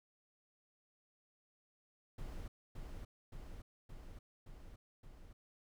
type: noise with echo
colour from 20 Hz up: brown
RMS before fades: -45 dBFS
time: 2.18-2.48 s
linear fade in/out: 5 ms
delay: 570 ms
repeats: 5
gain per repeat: -2 dB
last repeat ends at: 5.33 s
effects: none